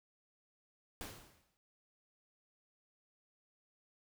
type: noise with exponential decay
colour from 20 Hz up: pink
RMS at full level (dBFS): -44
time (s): 1.01-1.57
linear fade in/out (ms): 0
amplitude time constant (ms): 120
effects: none